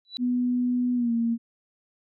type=tone with exponential growth; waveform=sine; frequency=3951 Hz; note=B7; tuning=in tune; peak=-26 dBFS; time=0.05-0.17 s; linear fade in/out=0 ms; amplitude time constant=25 ms
type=tone with pitch glide; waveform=sine; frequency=246.9 to 231.7 Hz; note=B3 to A#3; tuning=0 to -10 cents; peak=-21 dBFS; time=0.18-1.38 s; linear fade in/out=50 ms; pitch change=-110 cents; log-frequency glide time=0.95-1.12 s
effects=MP3 64 kbps